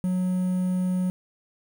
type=tone with quantisation; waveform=triangle; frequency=183.1 Hz; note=F#3; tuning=18 cents flat; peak=-20 dBFS; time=0.04-1.1 s; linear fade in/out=0 ms; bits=8; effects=none